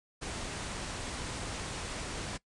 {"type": "low-pass noise", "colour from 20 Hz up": "pink", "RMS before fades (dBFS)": -39, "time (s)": [0.21, 2.38], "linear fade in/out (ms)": 20, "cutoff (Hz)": 9800, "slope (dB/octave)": 96, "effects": ["noise-tail reverb RT60 0.1 s tail -20 dB re dry"]}